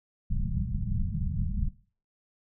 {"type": "low-pass noise", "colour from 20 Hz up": "pink", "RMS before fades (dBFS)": -29, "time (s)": [0.3, 1.69], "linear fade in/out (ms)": 10, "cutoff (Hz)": 210, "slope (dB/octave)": 96, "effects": ["noise-tail reverb RT60 0.4 s tail -17 dB re dry"]}